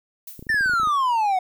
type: noise with exponential decay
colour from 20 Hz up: violet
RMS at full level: -34 dBFS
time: 0.27-0.58 s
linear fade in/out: 5 ms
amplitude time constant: 66 ms
type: clicks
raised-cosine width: 3 ms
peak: -26 dBFS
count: 12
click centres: 0.393 / 0.426 / 0.468 / 0.5 / 0.544 / 0.609 / 0.66 / 0.696 / 0.736 / 0.799 / 0.833 / 0.873 s
type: exponential sweep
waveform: triangle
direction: down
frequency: 1820 to 727 Hz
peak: -16 dBFS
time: 0.49-1.39 s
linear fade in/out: 5 ms
effects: none